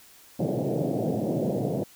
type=band-pass noise; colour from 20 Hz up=pink; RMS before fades=-27 dBFS; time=0.39-1.84 s; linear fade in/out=10 ms; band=120 to 680 Hz; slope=48 dB/octave; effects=white hiss -53 dBFS RMS until 1.95 s